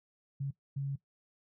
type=tone bursts at uneven times; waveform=sine; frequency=138.59 Hz; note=C#3; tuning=in tune; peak=-32 dBFS; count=2; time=0.4-0.51 / 0.76-0.96 s; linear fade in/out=10 ms; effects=noise-tail reverb RT60 0.1 s tail -17 dB re dry

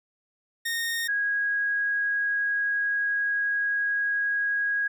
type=tone pair in turn; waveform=sawtooth / sine; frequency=1846 / 1648.1 Hz; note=A#6 / G#6; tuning=-17 / -14 cents; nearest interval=major second; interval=197 cents; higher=first; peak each=-23 dBFS; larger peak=neither; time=0.65-1.08 / 1.08-4.88 s; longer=second; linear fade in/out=10 ms; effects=none

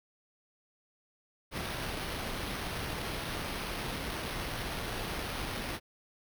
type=noise with sample-and-hold; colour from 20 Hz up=pink; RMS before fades=-37 dBFS; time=1.51-5.8 s; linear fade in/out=50 ms; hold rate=7350 Hz; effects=none

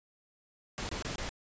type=noise bursts; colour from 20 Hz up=pink; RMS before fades=-37 dBFS; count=4; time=0.78-1.292 s; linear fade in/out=0 ms; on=110 ms; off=24 ms; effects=resampled to 16000 Hz

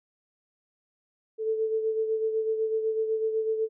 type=beating tone pair; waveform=sine; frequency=440 / 448 Hz; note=A4 / A4; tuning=0 / +31 cents; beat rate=8 Hz; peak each=-25 / -34 dBFS; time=1.38-3.69 s; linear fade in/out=50 ms; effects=none

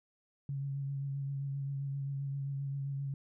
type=tone with vibrato; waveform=sine; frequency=138.59 Hz; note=C#3; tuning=in tune; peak=-34 dBFS; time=0.49-3.14 s; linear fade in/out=2 ms; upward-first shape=triangle; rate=7.6 Hz; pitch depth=27 cents each way; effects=none

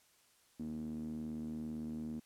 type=tone with band-pass filter; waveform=sawtooth; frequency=77.78 Hz; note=D#2; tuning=in tune; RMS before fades=-42 dBFS; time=0.59-2.2 s; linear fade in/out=10 ms; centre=250 Hz; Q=7.9; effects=white hiss -69 dBFS RMS until 2.25 s + low-pass 12000 Hz 12 dB/octave

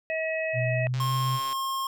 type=harmonic tone; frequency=640 Hz; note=D#5; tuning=49 cents sharp; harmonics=1 / 3 / 4; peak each=-28 / -33 / -33 dBFS; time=0.1-0.87 s; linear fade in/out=0 ms
type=tone with pitch glide; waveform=sine; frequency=123.4 to 128.57 Hz; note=B2 to C3; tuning=-1 to -30 cents; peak=-25 dBFS; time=0.53-1.4 s; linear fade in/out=50 ms; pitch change=+71 cents; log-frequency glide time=0.66-1.13 s
type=click train; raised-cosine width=0.2 ms; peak=-23 dBFS; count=81; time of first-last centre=0.94-1.528 s; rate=136 Hz
type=tone; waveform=square; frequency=1072 Hz; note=C6; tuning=42 cents sharp; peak=-28 dBFS; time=1-1.87 s; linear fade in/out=2 ms
effects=none

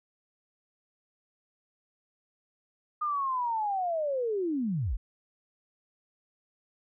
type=linear sweep; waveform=sine; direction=down; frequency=1230 to 32.08 Hz; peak=-27 dBFS; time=3.01-4.97 s; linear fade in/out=10 ms; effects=none

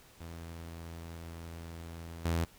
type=tone with level steps; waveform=sawtooth; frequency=83.4 Hz; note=E2; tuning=21 cents sharp; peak=-39 / -25 dBFS; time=0.2-2.45 s; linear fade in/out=10 ms; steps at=2.25 s; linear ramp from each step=5 ms; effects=pink hiss -59 dBFS RMS until 2.58 s

